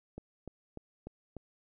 click train, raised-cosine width 2 ms, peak -29 dBFS, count 5, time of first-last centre 0.18-1.367 s, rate 3.37 Hz, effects none

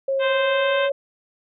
sine tone with pitch glide, 541 to 556.2 Hz, C#5 to C#5, -42 to +6 cents, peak -19 dBFS, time 0.08-0.92 s, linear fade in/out 5 ms, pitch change +48 cents, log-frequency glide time 0.28-0.8 s
harmonic tone, 521 Hz, C5, 7 cents flat, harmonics 1 / 2 / 3 / 4 / 5 / 6 / 7, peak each -33 / -27 / -26 / -32 / -30 / -32 / -34 dBFS, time 0.19-0.9 s, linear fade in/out 50 ms
effects none

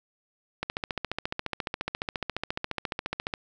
click train, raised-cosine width 0.3 ms, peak -13 dBFS, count 40, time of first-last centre 0.63-3.338 s, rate 14.4 Hz, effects none

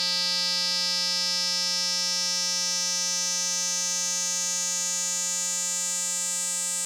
square tone with band-pass filter sweep, 178.9 Hz, F3, 42 cents sharp, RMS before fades -27 dBFS, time 0-6.85 s, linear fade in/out 0 ms, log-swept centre 4700 to 7800 Hz, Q 6.1, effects none

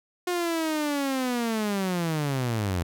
sawtooth linear sweep, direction down, 360 to 82.41 Hz, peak -21 dBFS, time 0.27-2.83 s, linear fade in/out 5 ms, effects none

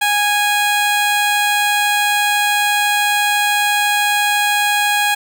15% pulse tone, 826 Hz, G#5, 10 cents flat, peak -7 dBFS, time 0.01-5.15 s, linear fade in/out 10 ms, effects none

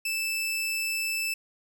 sawtooth tone, 2637 Hz, E7, in tune, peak -24 dBFS, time 0.05-1.34 s, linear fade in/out 5 ms, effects none

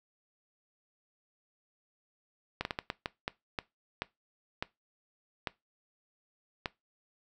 slowing click train, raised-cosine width 0.3 ms, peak -16 dBFS, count 12, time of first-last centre 2.61-6.658 s, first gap 41 ms, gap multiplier 1.4, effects noise-tail reverb RT60 0.2 s tail -20 dB re dry

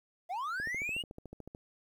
triangle linear sweep, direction up, 659.3 to 2934 Hz, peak -32 dBFS, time 0.29-1.03 s, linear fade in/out 20 ms
click train, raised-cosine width 2 ms, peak -32 dBFS, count 14, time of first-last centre 0.6-1.549 s, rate 13.7 Hz
effects 11-bit

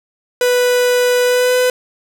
45% pulse tone with pitch glide, 493.9 to 501.4 Hz, B4 to B4, 0 to +26 cents, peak -11 dBFS, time 0.41-1.7 s, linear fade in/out 2 ms, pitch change +26 cents, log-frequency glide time 1.24-1.56 s, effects none

